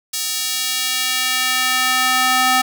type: tone with high-pass filter sweep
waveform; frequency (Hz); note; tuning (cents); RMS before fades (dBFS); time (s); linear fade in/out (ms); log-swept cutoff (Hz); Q
square; 256.2; C4; -36; -18; 0.13-2.62; 10; 5000 to 880; 0.91
effects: none